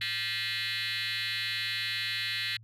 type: tone with frequency modulation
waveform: sine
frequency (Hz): 2992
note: F#7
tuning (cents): +19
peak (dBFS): -27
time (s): 0.01-2.57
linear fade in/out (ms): 5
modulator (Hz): 178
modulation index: 7.4
effects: tanh soft clip ceiling -29 dBFS + added 111 Hz sine -50 dBFS peak until 2.63 s